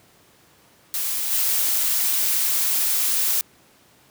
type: noise with level steps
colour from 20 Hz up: blue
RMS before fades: -25 / -21 dBFS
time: 0.94-3.41 s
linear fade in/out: 0 ms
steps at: 1.3 s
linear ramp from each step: 20 ms
effects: pink hiss -55 dBFS RMS until 4.1 s + high-pass 100 Hz 12 dB/octave